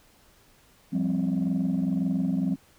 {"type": "chord", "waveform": "sine", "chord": "F suspended second", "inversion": "none", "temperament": "just", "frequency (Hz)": [174.61, 196.44, 261.9], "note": ["F3", "G3", "C4"], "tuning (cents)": [0, 4, 2], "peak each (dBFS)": -26, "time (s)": [0.92, 2.56], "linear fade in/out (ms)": 20, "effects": ["tanh soft clip ceiling -19 dBFS", "pink hiss -59 dBFS RMS until 2.78 s"]}